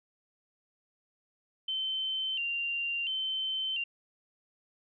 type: tone with vibrato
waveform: sine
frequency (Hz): 2926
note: F#7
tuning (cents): -20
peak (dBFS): -30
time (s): 1.68-3.84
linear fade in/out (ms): 5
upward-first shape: square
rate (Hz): 0.72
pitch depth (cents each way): 90
effects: none